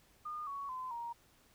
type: tone with pitch steps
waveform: sine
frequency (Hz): 1218 / 1116.9 / 1024.2 / 939.2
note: D#6 / C#6 / C6 / A#5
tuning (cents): -37 / +13 / -37 / +13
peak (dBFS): -39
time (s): 0.25-1.13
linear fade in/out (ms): 10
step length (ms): 220
effects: pink hiss -67 dBFS RMS until 1.54 s